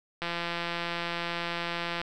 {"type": "click train", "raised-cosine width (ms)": 0.3, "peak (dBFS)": -16, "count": 308, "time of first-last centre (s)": [0.22, 2.015], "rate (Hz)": 171, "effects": []}